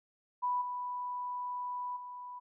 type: tone with level steps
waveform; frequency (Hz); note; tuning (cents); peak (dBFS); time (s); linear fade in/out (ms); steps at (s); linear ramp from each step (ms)
sine; 987.8; B5; 0; -29 / -35 / -42; 0.42-2.4; 20; 0.61 / 1.96; 10
effects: none